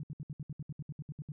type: tone bursts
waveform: sine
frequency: 147.5 Hz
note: D3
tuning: 8 cents sharp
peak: -37 dBFS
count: 14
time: 0-1.32 s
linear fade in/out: 2 ms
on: 33 ms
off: 66 ms
effects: none